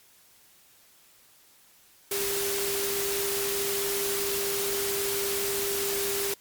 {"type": "tone in noise", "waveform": "sine", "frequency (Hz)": 398.4, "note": "G4", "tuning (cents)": 28, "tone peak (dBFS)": -30, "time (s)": [2.11, 6.34], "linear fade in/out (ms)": 5, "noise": "white", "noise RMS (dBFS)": -30, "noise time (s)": [2.11, 6.34], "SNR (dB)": -3, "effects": ["white hiss -58 dBFS RMS until 6.4 s", "MP3 96 kbps"]}